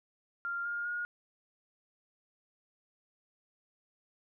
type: tone with pitch steps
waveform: sine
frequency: 1393 / 1413.3 / 1433.8 Hz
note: F6 / F6 / F6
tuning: -5 / +20 / +45 cents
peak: -33 dBFS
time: 0.45-1.05 s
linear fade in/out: 0 ms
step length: 200 ms
effects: none